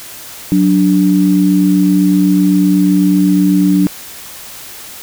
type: tone pair together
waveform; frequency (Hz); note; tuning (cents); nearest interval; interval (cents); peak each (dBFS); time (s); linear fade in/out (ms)
sine; 185 / 293; F#3 / D4; 0 / -4; minor sixth; 796; -10; 0.52-3.87; 0
effects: white hiss -31 dBFS RMS until 5.02 s